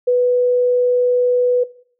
sine tone, 493.9 Hz, B4, in tune, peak -11 dBFS, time 0.07-1.64 s, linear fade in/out 10 ms, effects noise-tail reverb RT60 0.5 s tail -18 dB re dry

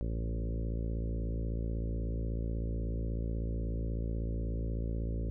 harmonic tone with a mistuned harmonic, 56.3 Hz, A1, 40 cents sharp, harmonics 1 / 2 / 3 / 4 / 5 / 6 / 7 / 8 / 9 / 10, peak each -33 / -39 / -43 / -45 / -47 / -49 / -50 / -51 / -52 / -53 dBFS, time 0.01-5.3 s, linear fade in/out 0 ms, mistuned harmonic 2, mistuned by -19 cents, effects none

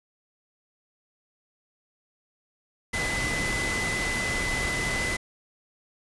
sine tone in noise, 2015 Hz, B6, 34 cents sharp, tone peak -28 dBFS, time 2.93-5.17 s, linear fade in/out 10 ms, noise pink, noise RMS -30 dBFS, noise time 2.93-5.17 s, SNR -1 dB, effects resampled to 24000 Hz

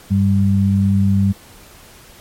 sine tone pair together, 97.8 / 196.28 Hz, G2 / G3, -4 / +2 cents, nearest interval octave, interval 1206 cents, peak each -14 dBFS, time 0.1-1.33 s, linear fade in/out 20 ms, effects pink hiss -43 dBFS RMS until 2.2 s + MP3 64 kbps

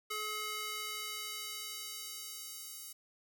square tone with high-pass filter sweep, 426.6 Hz, G#4, 46 cents sharp, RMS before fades -42 dBFS, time 0.1-2.93 s, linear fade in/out 10 ms, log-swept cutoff 1100 to 7600 Hz, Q 0.71, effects none

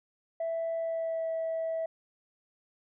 sine tone with pitch glide, 660 to 651.7 Hz, E5 to E5, +2 to -20 cents, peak -28 dBFS, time 0.4-1.86 s, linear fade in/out 5 ms, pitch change -22 cents, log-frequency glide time 0.76-1.29 s, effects tanh soft clip ceiling -27 dBFS

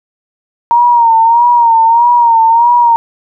sine tone with vibrato, 932.3 Hz, A#5, in tune, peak -4 dBFS, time 0.71-2.96 s, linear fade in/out 0 ms, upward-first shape sine, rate 1.6 Hz, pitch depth 60 cents each way, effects none

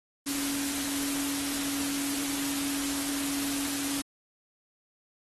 sine tone in noise, 280.1 Hz, C#4, 18 cents sharp, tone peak -32 dBFS, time 0.26-4.02 s, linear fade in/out 10 ms, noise white, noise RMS -33 dBFS, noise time 0.26-4.02 s, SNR -2 dB, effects AAC 32 kbps

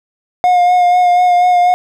triangle tone with vibrato, 716 Hz, F5, 43 cents sharp, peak -5 dBFS, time 0.44-1.74 s, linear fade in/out 0 ms, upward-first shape sine, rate 4.1 Hz, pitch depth 22 cents each way, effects none

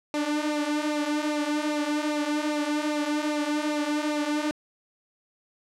sawtooth tone with flanger, 298.5 Hz, D4, 28 cents sharp, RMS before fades -27 dBFS, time 0.14-4.51 s, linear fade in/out 0 ms, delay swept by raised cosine 0.6 to 5 ms, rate 2.5 Hz, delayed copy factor -0.65, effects low-pass 8000 Hz 12 dB/octave

